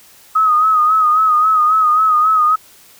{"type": "tone with vibrato", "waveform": "sine", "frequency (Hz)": 1259, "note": "D#6", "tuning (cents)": 20, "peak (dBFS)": -9, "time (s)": [0.35, 2.56], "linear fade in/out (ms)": 10, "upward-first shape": "sine", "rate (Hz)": 3.7, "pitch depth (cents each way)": 54, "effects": ["white hiss -45 dBFS RMS until 2.99 s"]}